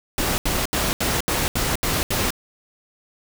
pink noise bursts, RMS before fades -22 dBFS, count 8, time 0.18-2.305 s, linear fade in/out 0 ms, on 200 ms, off 75 ms, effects none

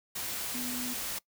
sine tone in noise, 246.9 Hz, B3, in tune, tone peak -37 dBFS, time 0.54-0.94 s, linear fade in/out 10 ms, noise white, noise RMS -36 dBFS, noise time 0.15-1.19 s, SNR -4 dB, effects noise-tail reverb RT60 0.1 s tail -22 dB re dry

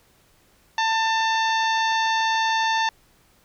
harmonic tone with a mistuned harmonic, 893 Hz, A5, 25 cents sharp, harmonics 1 / 2 / 3 / 4 / 5 / 6 / 7, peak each -21 / -25 / -32 / -30 / -34 / -39 / -39 dBFS, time 0.78-2.89 s, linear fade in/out 2 ms, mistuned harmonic 6, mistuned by +33 cents, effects pink hiss -59 dBFS RMS until 3.44 s

